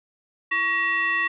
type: tone with frequency modulation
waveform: sine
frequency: 1904 Hz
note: A#6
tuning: 36 cents sharp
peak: -20 dBFS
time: 0.51-1.28 s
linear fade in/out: 10 ms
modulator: 785 Hz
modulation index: 0.83
effects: none